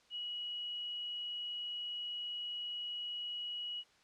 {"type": "tone", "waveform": "sine", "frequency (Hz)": 2915, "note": "F#7", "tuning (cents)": -26, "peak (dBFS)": -38, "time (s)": [0.1, 3.84], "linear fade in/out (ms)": 50, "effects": ["white hiss -67 dBFS RMS until 4.03 s", "low-pass 5000 Hz 12 dB/octave"]}